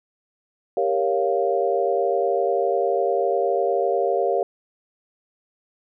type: chord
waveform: sine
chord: G half-diminished seventh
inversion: none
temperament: equal with one note detuned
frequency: 394.5 / 466.2 / 554.4 / 698.5 Hz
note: G4 / Bb4 / Db5 / F5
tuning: +11 / 0 / 0 / 0 cents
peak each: -24 dBFS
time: 0.77-4.43 s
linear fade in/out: 2 ms
effects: none